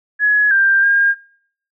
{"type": "tone with pitch steps", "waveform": "sine", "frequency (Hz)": [1685, 1585, 1614], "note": ["G#6", "G6", "G#6"], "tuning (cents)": [25, 19, -50], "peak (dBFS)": -10, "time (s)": [0.19, 1.15], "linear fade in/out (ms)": 50, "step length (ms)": 320, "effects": ["noise-tail reverb RT60 0.6 s tail -22 dB re dry"]}